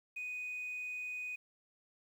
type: tone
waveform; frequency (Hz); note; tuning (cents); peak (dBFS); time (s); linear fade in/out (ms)
sine; 2489; D#7; 0; -37; 0.16-1.36; 10
effects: tanh soft clip ceiling -36 dBFS + 11-bit